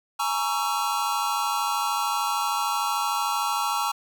square chord, A# half-diminished seventh, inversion third, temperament just, 839.1 / 932.3 / 1118.8 / 1342.6 Hz, G#5 / A#5 / C#6 / E6, +18 / 0 / +16 / +31 cents, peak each -30 dBFS, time 0.19-3.92 s, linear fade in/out 10 ms, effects none

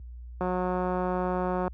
click train, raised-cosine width 1 ms, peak -16 dBFS, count 232, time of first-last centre 0.41-1.679 s, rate 182 Hz, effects added 60 Hz sine -33 dBFS peak until 1.73 s + high-pass 80 Hz 12 dB/octave

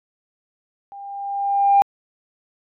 sine tone with level ramp, 799 Hz, G5, 33 cents sharp, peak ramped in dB -35 to -8 dBFS, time 0.92-1.82 s, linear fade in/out 0 ms, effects tanh soft clip ceiling -6 dBFS

